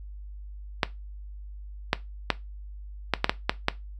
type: clicks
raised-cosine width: 0.3 ms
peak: -4 dBFS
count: 8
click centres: 0.832 / 1.931 / 2.303 / 3.137 / 3.244 / 3.295 / 3.495 / 3.684 s
effects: noise-tail reverb RT60 0.2 s tail -17 dB re dry + added 50 Hz sine -38 dBFS peak until 3.99 s